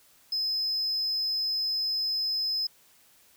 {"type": "tone", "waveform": "triangle", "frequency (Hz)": 5100, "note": "D#8", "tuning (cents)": 42, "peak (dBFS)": -25, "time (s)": [0.32, 2.67], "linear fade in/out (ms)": 5, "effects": ["white hiss -60 dBFS RMS until 3.36 s"]}